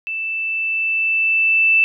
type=tone with level ramp; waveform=sine; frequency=2648 Hz; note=E7; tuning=7 cents sharp; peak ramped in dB=-22 to -10 dBFS; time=0.07-1.84 s; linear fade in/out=0 ms; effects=none